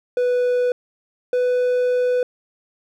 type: tone pair in turn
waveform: triangle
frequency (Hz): 493.9 / 497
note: B4 / B4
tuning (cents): 0 / +11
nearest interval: unison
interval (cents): 11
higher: second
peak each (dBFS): -14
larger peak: neither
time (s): 0.17-0.72 / 1.33-2.23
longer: second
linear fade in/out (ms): 2
effects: none